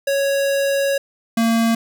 square tone pair in turn, 554.4 / 228.4 Hz, C#5 / A#3, 0 / -35 cents, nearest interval octave + minor third, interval 1535 cents, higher first, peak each -17 / -15 dBFS, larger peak second, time 0.07-0.98 / 1.37-1.75 s, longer first, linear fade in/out 5 ms, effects none

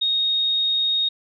sine tone, 3729 Hz, A#7, in tune, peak -18 dBFS, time 0.01-1.09 s, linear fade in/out 10 ms, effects none

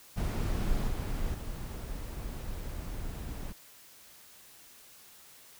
brown noise with level steps, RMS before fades -30 / -33 / -38 dBFS, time 0.16-3.53 s, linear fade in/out 20 ms, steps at 0.88 / 1.34 s, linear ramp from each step 2 ms, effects white hiss -55 dBFS RMS until 5.59 s

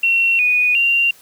sine tone with pitch steps, 2726 / 2473 / 2769 Hz, F7 / D#7 / F7, -43 / -11 / -15 cents, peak -12 dBFS, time 0.03-1.11 s, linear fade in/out 5 ms, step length 360 ms, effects white hiss -47 dBFS RMS until 1.21 s

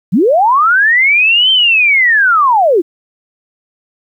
sine linear two-way sweep, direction up then down, 146.83 to 3138 to 304.4 Hz, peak -6 dBFS, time 0.12-2.82 s, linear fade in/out 20 ms, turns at 1.51 s, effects 8-bit

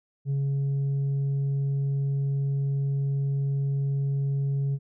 sine tone with tanh clipping, 138.7 Hz, C#3, 1 cent sharp, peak -24 dBFS, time 0.25-4.79 s, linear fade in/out 50 ms, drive 2 dB, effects none

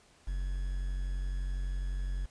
triangle tone with quantisation, 45.97 Hz, F#1, 10 cents flat, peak -29 dBFS, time 0.27-2.26 s, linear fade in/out 10 ms, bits 9, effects pink hiss -62 dBFS RMS until 2.3 s + resampled to 22050 Hz

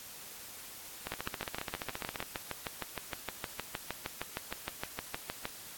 two click trains, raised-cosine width 0.3 ms, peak -19 / -20 dBFS, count 29 / 18, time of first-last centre 1.12-5.454 / 1.07-2.226 s, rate 6.46 / 14.7 Hz, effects white hiss -48 dBFS RMS until 5.77 s + AAC 64 kbps

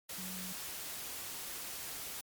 sine tone in noise, 185 Hz, F#3, in tune, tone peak -45 dBFS, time 0.18-0.53 s, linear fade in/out 5 ms, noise white, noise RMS -43 dBFS, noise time 0.09-2.21 s, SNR -5 dB, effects MP3 96 kbps

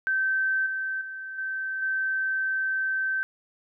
sine tone with level steps, 1548 Hz, G6, 22 cents flat, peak -22 / -27 / -34 / -28 / -24 dBFS, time 0.07-3.23 s, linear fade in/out 0 ms, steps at 0.66 / 1.01 / 1.38 / 1.82 s, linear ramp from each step 5 ms, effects none

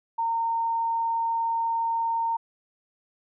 sine tone, 917 Hz, A#5, 29 cents flat, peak -23 dBFS, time 0.18-2.37 s, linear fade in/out 10 ms, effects none

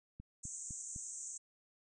click train, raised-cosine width 5 ms, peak -36 dBFS, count 4, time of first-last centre 0.2-0.961 s, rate 3.94 Hz
pink band-pass noise, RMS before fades -46 dBFS, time 0.43-1.38 s, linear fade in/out 10 ms, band 6300 to 8300 Hz, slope 96 dB/octave
effects none

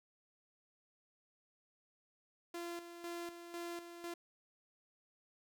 sawtooth tone with tremolo, 343.3 Hz, F4, 30 cents flat, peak -38 dBFS, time 2.54-4.14 s, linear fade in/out 5 ms, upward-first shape square, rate 2 Hz, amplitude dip 60%, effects none

